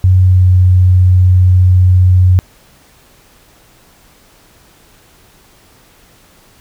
sine tone with pitch glide, 92.5 to 91.49 Hz, F#2 to F#2, 0 to -19 cents, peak -4 dBFS, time 0.04-2.39 s, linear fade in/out 0 ms, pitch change -19 cents, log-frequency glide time 0.22-0.48 s, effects pink hiss -46 dBFS RMS until 6.6 s

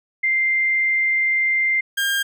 sine / 30% pulse tone pair in turn, 2093 / 1606.2 Hz, C7 / G6, 0 / +42 cents, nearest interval perfect fourth, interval 458 cents, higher first, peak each -16 dBFS, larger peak neither, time 0.23-1.81 / 1.97-2.23 s, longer first, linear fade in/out 10 ms, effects none

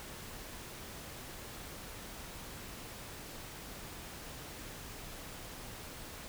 silence, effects pink hiss -47 dBFS RMS until 6.28 s

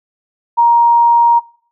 sine tone, 940 Hz, A#5, 14 cents sharp, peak -6 dBFS, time 0.57-1.4 s, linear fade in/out 20 ms, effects noise-tail reverb RT60 0.5 s tail -22 dB re dry

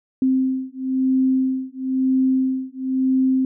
sine beating tone pair, 261 / 262 Hz, C4 / C4, -4 / +2 cents, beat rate 1 Hz, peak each -20 dBFS, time 0.22-3.45 s, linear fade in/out 2 ms, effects none

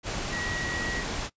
sine tone in noise, 1914 Hz, A#6, 45 cents sharp, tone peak -32 dBFS, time 0.3-1.05 s, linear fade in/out 50 ms, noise pink, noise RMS -32 dBFS, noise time 0.03-1.3 s, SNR -3 dB, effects noise-tail reverb RT60 0.1 s tail -20 dB re dry + resampled to 16000 Hz

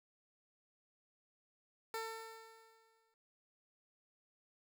15% pulse tone with exponential decay, 448.7 Hz, A4, 34 cents sharp, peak -32 dBFS, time 1.94-3.14 s, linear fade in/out 1 ms, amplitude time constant 260 ms, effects none

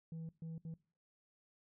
sine tone bursts at uneven times, 162.7 Hz, E3, 22 cents flat, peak -40 dBFS, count 3, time 0.12-0.29 / 0.42-0.58 / 0.65-0.74 s, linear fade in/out 2 ms, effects noise-tail reverb RT60 0.4 s tail -23 dB re dry + tanh soft clip ceiling -42 dBFS

